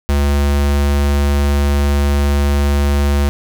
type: tone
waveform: square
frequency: 71.3 Hz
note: C#2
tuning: 49 cents sharp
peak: -12 dBFS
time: 0.09-3.29 s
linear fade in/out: 0 ms
effects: none